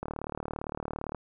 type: click train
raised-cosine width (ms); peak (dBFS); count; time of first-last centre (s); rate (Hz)
1; -20; 43; 0.03-1.147; 37.6
effects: none